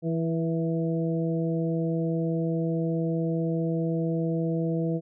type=harmonic tone with a mistuned harmonic; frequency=164.81 Hz; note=E3; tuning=in tune; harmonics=1 / 2 / 3 / 4; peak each=-26 / -30 / -32 / -37 dBFS; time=0.02-5.01 s; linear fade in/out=50 ms; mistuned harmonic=3; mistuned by=-20 cents; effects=none